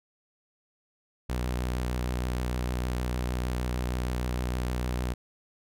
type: tone with vibrato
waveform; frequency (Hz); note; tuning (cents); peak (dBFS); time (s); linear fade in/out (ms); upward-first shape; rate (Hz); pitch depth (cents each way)
sawtooth; 61.74; B1; 0; -24; 1.29-5.14; 10; sine; 6.5; 23
effects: none